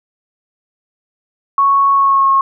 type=tone with pitch glide; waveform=sine; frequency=1107 to 1086.7 Hz; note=C#6 to C#6; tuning=-3 to -35 cents; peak=-8 dBFS; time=1.58-2.41 s; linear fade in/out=2 ms; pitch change=-32 cents; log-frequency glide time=1.93-2.29 s; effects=none